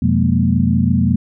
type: tone cluster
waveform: sine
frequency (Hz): 89.7 / 128.9 / 182.3 / 211.5 / 237.2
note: F2 / C3 / F#3 / G#3 / A#3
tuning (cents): +47 / -26 / -25 / +32 / +30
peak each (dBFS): -18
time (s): 0.02-1.16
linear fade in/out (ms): 5
effects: none